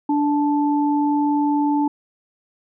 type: tone pair together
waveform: sine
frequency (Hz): 292.1 / 875.3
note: D4 / A5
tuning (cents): -9 / -9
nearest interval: octave + perfect fifth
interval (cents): 1900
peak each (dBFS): -17 / -22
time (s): 0.09-1.88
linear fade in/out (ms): 5
effects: none